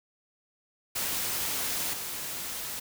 white noise with level steps, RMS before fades -31 / -36 dBFS, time 0.95-2.8 s, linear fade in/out 10 ms, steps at 1.93 s, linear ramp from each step 5 ms, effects none

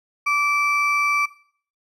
triangle ring-modulated tone, 1745 Hz, A6, 15 cents flat, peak -13 dBFS, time 0.26-1.26 s, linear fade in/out 10 ms, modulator 583 Hz, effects noise-tail reverb RT60 0.5 s tail -17 dB re dry + resampled to 32000 Hz

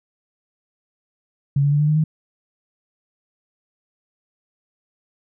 sine tone with pitch steps, 140.2 / 143.23 / 146.32 / 149.48 / 152.71 / 156.01 Hz, C#3 / D3 / D3 / D3 / D#3 / D#3, +20 / -43 / -6 / +31 / -32 / +5 cents, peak -14 dBFS, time 1.56-2.04 s, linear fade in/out 5 ms, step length 80 ms, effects none

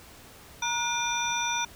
sine tone cluster, 944 / 1453 / 2399 / 3565 / 5870 Hz, A#5 / F#6 / D7 / A7 / F#8, +22 / -32 / +36 / +22 / -15 cents, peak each -30 / -35 / -33 / -33 / -33 dBFS, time 0.62-1.65 s, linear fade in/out 5 ms, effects pink hiss -50 dBFS RMS until 1.75 s

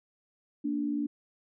sine tone pair together, 231.3 / 291.4 Hz, A#3 / D4, -13 / -13 cents, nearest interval major third, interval 400 cents, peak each -34 / -29 dBFS, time 0.64-1.07 s, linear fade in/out 10 ms, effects none

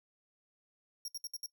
sawtooth tone bursts, 5588 Hz, F8, in tune, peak -36 dBFS, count 5, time 1.05-1.461 s, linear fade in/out 2 ms, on 31 ms, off 64 ms, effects noise-tail reverb RT60 0.1 s tail -20 dB re dry

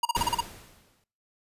square tone bursts, 949 Hz, A#5, 31 cents sharp, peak -22 dBFS, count 7, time 0.03-0.407 s, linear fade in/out 5 ms, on 23 ms, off 36 ms
pink noise with exponential decay, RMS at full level -30 dBFS, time 0.16-1.04 s, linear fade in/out 2 ms, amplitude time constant 190 ms
effects noise-tail reverb RT60 0.5 s tail -21 dB re dry + resampled to 32000 Hz

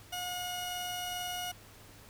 sawtooth tone pair together, 720.4 / 2904 Hz, F#5 / F#7, -46 / -33 cents, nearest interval 2 octaves, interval 2413 cents, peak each -34 / -36 dBFS, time 0.12-1.52 s, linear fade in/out 10 ms, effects added 102 Hz sine -59 dBFS peak until 2.09 s + pink hiss -55 dBFS RMS until 2.09 s

